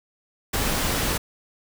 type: noise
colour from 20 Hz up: pink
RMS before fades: -24 dBFS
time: 0.53-1.18 s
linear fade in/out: 10 ms
effects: none